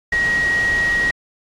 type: tone in noise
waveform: sine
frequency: 1895 Hz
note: A#6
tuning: 28 cents sharp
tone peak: -15 dBFS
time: 0.12-1.11 s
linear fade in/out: 5 ms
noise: pink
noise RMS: -28 dBFS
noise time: 0.12-1.11 s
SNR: +10 dB
effects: low-pass 6000 Hz 12 dB/octave + AAC 64 kbps